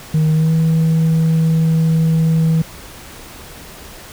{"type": "tone with pitch glide", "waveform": "sine", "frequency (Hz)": [156.3, 161.44], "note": ["D#3", "E3"], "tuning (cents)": [8, -36], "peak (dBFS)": -8, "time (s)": [0.14, 2.62], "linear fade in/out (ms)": 5, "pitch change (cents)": 56, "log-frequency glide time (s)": [0.32, 0.53], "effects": ["tanh soft clip ceiling -10 dBFS", "pink hiss -36 dBFS RMS until 4.12 s"]}